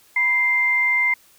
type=tone pair together; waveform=sine; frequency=973 / 2093 Hz; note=B5 / C7; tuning=-26 / 0 cents; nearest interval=octave + minor second; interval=1326 cents; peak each=-28 / -16 dBFS; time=0.16-1.14 s; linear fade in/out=5 ms; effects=white hiss -54 dBFS RMS until 1.38 s